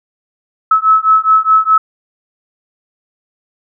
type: beating tone pair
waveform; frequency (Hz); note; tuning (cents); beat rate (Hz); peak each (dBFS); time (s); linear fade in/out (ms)
sine; 1295 / 1299.8; E6 / E6; -31 / -25; 4.8; -10; 0.71-1.78; 5
effects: none